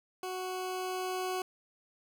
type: tone with level ramp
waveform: 20% pulse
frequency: 370 Hz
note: F#4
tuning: in tune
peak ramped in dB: -31 to -27 dBFS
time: 0.23-1.42 s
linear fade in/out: 2 ms
effects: none